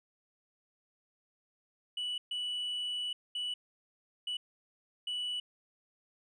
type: tone bursts at uneven times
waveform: sine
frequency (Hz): 2956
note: F#7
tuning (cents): -2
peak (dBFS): -31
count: 5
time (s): 1.97-2.18 / 2.31-3.13 / 3.35-3.54 / 4.27-4.37 / 5.07-5.4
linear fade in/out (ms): 5
effects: tanh soft clip ceiling -32 dBFS